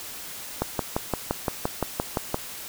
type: click train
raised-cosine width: 1 ms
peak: -9 dBFS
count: 11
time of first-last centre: 0.62-2.344 s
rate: 5.8 Hz
effects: white hiss -38 dBFS RMS until 2.68 s